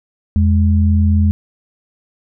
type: tone pair together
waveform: sine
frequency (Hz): 84.57 / 208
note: E2 / G#3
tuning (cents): +45 / +3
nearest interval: octave + major third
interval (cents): 1558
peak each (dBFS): -10 / -16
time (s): 0.36-1.31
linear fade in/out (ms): 0
effects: none